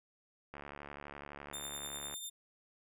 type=click train; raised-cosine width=0.5 ms; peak=-31 dBFS; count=116; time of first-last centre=0.54-2.139 s; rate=71.9 Hz
type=tone with tremolo; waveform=15% pulse; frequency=3608 Hz; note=A7; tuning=43 cents sharp; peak=-33 dBFS; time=1.53-2.3 s; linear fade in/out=10 ms; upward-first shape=sine; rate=10 Hz; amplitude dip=40%
effects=none